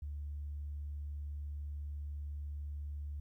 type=tone; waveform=sine; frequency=73 Hz; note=D2; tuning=10 cents flat; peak=-38 dBFS; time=0.02-3.2 s; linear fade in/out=5 ms; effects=tanh soft clip ceiling -34 dBFS + 13-bit